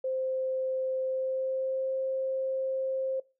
sine tone with pitch glide, 522 to 528.4 Hz, C5 to C5, -4 to +17 cents, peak -28 dBFS, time 0.04-3.2 s, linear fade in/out 5 ms, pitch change +21 cents, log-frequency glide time 1.03-1.94 s, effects noise-tail reverb RT60 0.3 s tail -21 dB re dry

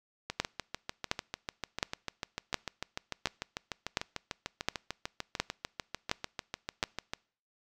two click trains, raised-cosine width 0.2 ms, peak -10 / -17 dBFS, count 10 / 47, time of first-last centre 0.4-6.829 / 0.3-7.135 s, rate 1.4 / 6.73 Hz, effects noise-tail reverb RT60 0.5 s tail -25 dB re dry

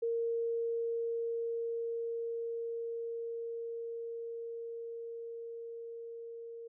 sine tone with level ramp, 463 Hz, A#4, 12 cents flat, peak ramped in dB -30 to -43 dBFS, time 0.02-6.68 s, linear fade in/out 10 ms, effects none

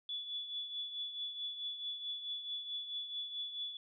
sine tone with tremolo, 3435 Hz, A7, 42 cents flat, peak -36 dBFS, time 0.09-3.77 s, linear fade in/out 2 ms, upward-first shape triangle, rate 4.6 Hz, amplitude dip 65%, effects none

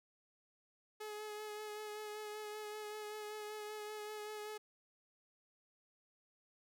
sawtooth tone with vibrato, 423.8 Hz, G#4, 35 cents sharp, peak -40 dBFS, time 1-4.58 s, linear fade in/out 10 ms, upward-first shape sine, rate 5.2 Hz, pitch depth 20 cents each way, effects none

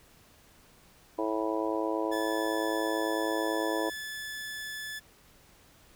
harmonic tone, 109 Hz, A2, 16 cents flat, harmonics 3 / 4 / 5 / 6 / 7 / 8 / 9, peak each -32 / -35 / -35 / -36 / -41 / -44 / -36 dBFS, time 1.18-3.9 s, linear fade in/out 10 ms
sawtooth tone, 1731 Hz, A6, 29 cents flat, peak -33 dBFS, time 2.11-5 s, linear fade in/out 20 ms
effects pink hiss -59 dBFS RMS until 5.95 s

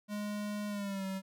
square tone with pitch glide, 207.7 to 191.57 Hz, G#3 to G3, 0 to -40 cents, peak -36 dBFS, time 0.08-1.22 s, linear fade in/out 50 ms, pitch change -140 cents, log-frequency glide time 0.68-1.05 s, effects none

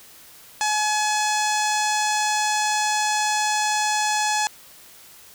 sawtooth tone with low-pass filter, 849 Hz, G#5, 38 cents sharp, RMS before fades -22 dBFS, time 0.61-4.47 s, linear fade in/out 0 ms, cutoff 7100 Hz, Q 2.8, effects white hiss -47 dBFS RMS until 5.34 s

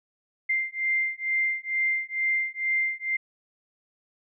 sine beating tone pair, 2093 / 2095.2 Hz, C7 / C7, 0 / +2 cents, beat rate 2.2 Hz, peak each -27 dBFS, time 0.49-3.17 s, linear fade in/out 10 ms, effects none

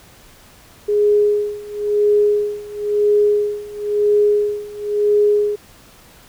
sine tone with tremolo, 415.3 Hz, G#4, in tune, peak -10 dBFS, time 0.88-5.56 s, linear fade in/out 10 ms, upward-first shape sine, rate 0.98 Hz, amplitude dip 90%, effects pink hiss -46 dBFS RMS until 6.28 s

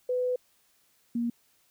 sine tone pair in turn, 500 / 236 Hz, B4 / A#3, +21 / +22 cents, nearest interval octave + minor second, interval 1299 cents, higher first, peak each -25 / -26 dBFS, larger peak first, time 0.09-0.36 / 1.15-1.3 s, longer first, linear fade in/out 5 ms, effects white hiss -67 dBFS RMS until 1.7 s

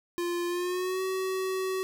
square tone with pitch glide, 348.1 to 377.4 Hz, F4 to F#4, -6 to +34 cents, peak -29 dBFS, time 0.18-1.83 s, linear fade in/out 0 ms, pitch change +140 cents, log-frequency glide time 0.47-1.02 s, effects none

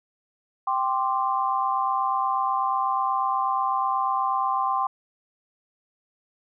sine chord, G suspended fourth, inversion none, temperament equal, 784 / 1046.5 / 1174.7 Hz, G5 / C6 / D6, 0 / 0 / 0 cents, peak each -26 / -24 / -29 dBFS, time 0.67-4.87 s, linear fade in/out 5 ms, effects none

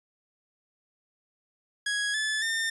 sawtooth tone with pitch steps, 1661.2 / 1733.7 / 1809.5 Hz, G#6 / A6 / A6, 0 / -26 / +48 cents, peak -23 dBFS, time 1.86-2.7 s, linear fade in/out 5 ms, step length 280 ms, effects resampled to 24000 Hz

